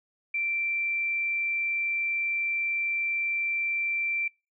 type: tone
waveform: sine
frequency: 2349 Hz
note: D7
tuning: in tune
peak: -26 dBFS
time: 0.34-4.28 s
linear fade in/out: 5 ms
effects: noise-tail reverb RT60 0.3 s tail -26 dB re dry